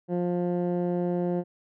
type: tone with low-pass filter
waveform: 15% pulse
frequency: 176.4 Hz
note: F3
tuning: 18 cents sharp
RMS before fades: -27 dBFS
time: 0.08-1.44 s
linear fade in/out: 50 ms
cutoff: 550 Hz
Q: 0.75
effects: none